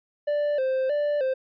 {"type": "tone with vibrato", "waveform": "triangle", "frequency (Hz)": 554.4, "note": "C#5", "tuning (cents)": 0, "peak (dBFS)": -20, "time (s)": [0.27, 1.34], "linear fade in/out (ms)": 10, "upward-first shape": "square", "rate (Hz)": 1.6, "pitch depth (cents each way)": 100, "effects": ["resampled to 11025 Hz"]}